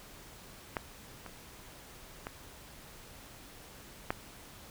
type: clicks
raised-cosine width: 0.5 ms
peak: -17 / -28 / -23 / -15 dBFS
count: 4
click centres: 0.768 / 1.263 / 2.269 / 4.105 s
effects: pink hiss -52 dBFS RMS until 4.7 s